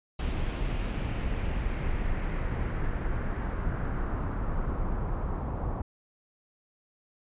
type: noise with low-pass filter sweep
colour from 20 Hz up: brown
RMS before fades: -30 dBFS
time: 0.19-5.82 s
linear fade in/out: 5 ms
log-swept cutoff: 3200 to 990 Hz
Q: 1.8
effects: resampled to 8000 Hz